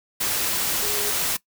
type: tone in noise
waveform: sine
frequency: 415.3 Hz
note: G#4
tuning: in tune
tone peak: -32 dBFS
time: 0.82-1.11 s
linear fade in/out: 10 ms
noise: white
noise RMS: -24 dBFS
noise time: 0.2-1.37 s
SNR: -11 dB
effects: noise-tail reverb RT60 0.1 s tail -20 dB re dry